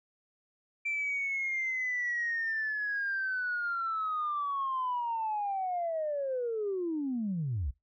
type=linear sweep; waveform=sine; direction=down; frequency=2349 to 58 Hz; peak=-29 dBFS; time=0.85-7.71 s; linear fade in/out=10 ms; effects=noise-tail reverb RT60 0.2 s tail -22 dB re dry + tanh soft clip ceiling -25 dBFS